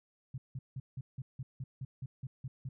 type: tone bursts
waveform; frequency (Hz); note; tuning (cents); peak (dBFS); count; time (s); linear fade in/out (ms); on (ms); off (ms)
sine; 130.81; C3; 0; -37; 12; 0.34-2.69; 5; 40; 170
effects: none